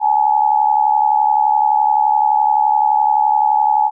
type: tone with amplitude modulation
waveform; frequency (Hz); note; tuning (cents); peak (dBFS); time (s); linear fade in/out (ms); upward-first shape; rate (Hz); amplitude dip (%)
sine; 850; G#5; +40; -7; 0-3.91; 50; sine; 71.7; 80
effects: none